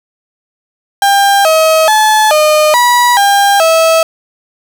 35% pulse tone with pitch steps, 798 / 637 / 862 / 611 / 972 / 802 / 650 Hz, G5 / D#5 / A5 / D#5 / B5 / G5 / E5, +31 / +41 / -36 / -32 / -28 / +39 / -24 cents, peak -4 dBFS, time 1.02-4.03 s, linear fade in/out 2 ms, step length 430 ms, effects none

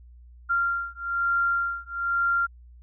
sine beating tone pair, 1386 / 1387.1 Hz, F6 / F6, -14 / -12 cents, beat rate 1.1 Hz, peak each -26 dBFS, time 0.49-2.47 s, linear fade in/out 20 ms, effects added 60 Hz sine -46 dBFS peak until 2.82 s

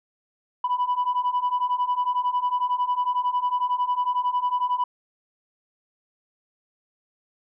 sine beating tone pair, 983 / 994 Hz, B5 / B5, -8 / +11 cents, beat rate 11 Hz, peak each -24 / -22 dBFS, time 0.64-4.84 s, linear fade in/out 5 ms, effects tanh soft clip ceiling -17 dBFS

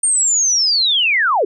sine linear sweep, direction down, 8840 to 349.2 Hz, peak -12 dBFS, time 0.03-1.45 s, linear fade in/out 5 ms, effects none

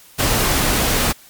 pink noise, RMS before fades -17 dBFS, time 0.18-1.13 s, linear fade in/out 20 ms, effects white hiss -46 dBFS RMS until 1.29 s + MP3 96 kbps

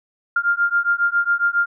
sine beating tone pair, 1396.9 / 1404.2 Hz, F6 / F6, 0 / +9 cents, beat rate 7.3 Hz, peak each -19 dBFS, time 0.36-1.66 s, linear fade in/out 5 ms, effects none

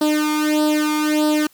sawtooth tone with flanger, 303.3 Hz, D#4, 44 cents flat, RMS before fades -18 dBFS, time 0.01-1.47 s, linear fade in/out 5 ms, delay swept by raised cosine 0.22 to 0.89 ms, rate 1.6 Hz, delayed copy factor +0.85, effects white hiss -55 dBFS RMS until 1.53 s

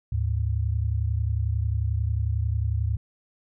sine tone pair together, 75.2 / 106.35 Hz, D2 / G#2, +42 / +42 cents, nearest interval tritone, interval 600 cents, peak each -25 dBFS, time 0.12-2.97 s, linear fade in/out 5 ms, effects none

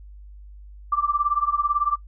sine tone with tremolo, 1174.7 Hz, D6, in tune, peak -15 dBFS, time 0.92-1.96 s, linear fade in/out 5 ms, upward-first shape triangle, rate 18 Hz, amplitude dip 100%, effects noise-tail reverb RT60 0.1 s tail -18 dB re dry + added 50 Hz sine -40 dBFS peak until 2.07 s

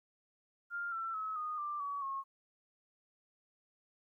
sine tone with pitch steps, 1400 / 1342.2 / 1286.8 / 1233.6 / 1182.7 / 1133.9 / 1087.1 Hz, F6 / E6 / E6 / D#6 / D6 / C#6 / C#6, +4 / +31 / -42 / -15 / +12 / +39 / -34 cents, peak -36 dBFS, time 0.7-2.24 s, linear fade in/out 50 ms, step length 220 ms, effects 13-bit

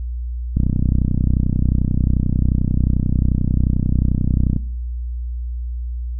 click train, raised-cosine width 5 ms, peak -5 dBFS, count 126, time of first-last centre 0.57-4.564 s, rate 31.3 Hz, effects noise-tail reverb RT60 0.7 s tail -21 dB re dry + added 60 Hz sine -22 dBFS peak until 6.19 s

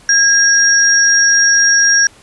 sine tone pair together, 1632 / 5624 Hz, G#6 / F8, -31 / +11 cents, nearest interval octave + major sixth, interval 2142 cents, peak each -10 dBFS, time 0.09-2.07 s, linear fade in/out 2 ms, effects pink hiss -44 dBFS RMS until 2.22 s + resampled to 24000 Hz

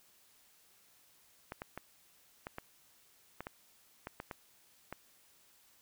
clicks, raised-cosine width 0.5 ms, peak -26 dBFS, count 11, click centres 1.521 / 1.619 / 1.776 / 2.469 / 2.584 / 3.406 / 3.469 / 4.071 / 4.201 / 4.312 / 4.926 s, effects white hiss -66 dBFS RMS until 5.81 s

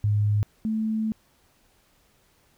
sine tone pair in turn, 104.2 / 219.1 Hz, G#2 / A3, +6 / -7 cents, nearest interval octave + minor second, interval 1287 cents, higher second, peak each -19 / -23 dBFS, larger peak first, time 0.04-0.43 / 0.65-1.12 s, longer second, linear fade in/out 0 ms, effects pink hiss -63 dBFS RMS until 2.57 s

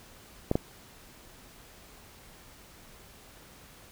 clicks, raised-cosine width 2 ms, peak -11 dBFS, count 2, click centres 0.514 / 0.555 s, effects pink hiss -53 dBFS RMS until 3.91 s

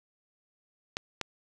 clicks, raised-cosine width 0.2 ms, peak -14 dBFS, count 2, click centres 0.969 / 1.213 s, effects none

